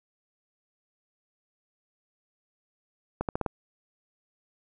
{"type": "accelerating click train", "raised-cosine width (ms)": 1, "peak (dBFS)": -14, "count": 5, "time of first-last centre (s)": [3.21, 3.462], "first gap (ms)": 78, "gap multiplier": 0.86, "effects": []}